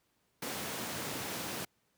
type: high-pass noise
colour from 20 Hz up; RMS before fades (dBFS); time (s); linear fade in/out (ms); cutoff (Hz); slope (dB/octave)
pink; -39; 0.42-1.65; 5; 130; 12
effects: pink hiss -75 dBFS RMS until 1.97 s + high-pass 80 Hz 12 dB/octave